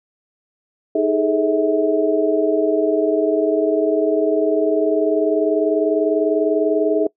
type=tone cluster; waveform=sine; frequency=313.2 / 412.8 / 432.9 / 645 Hz; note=D#4 / G#4 / A4 / E5; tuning=+11 / -10 / -28 / -38 cents; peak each=-20 dBFS; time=0.95-7.07 s; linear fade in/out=5 ms; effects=noise-tail reverb RT60 0.1 s tail -22 dB re dry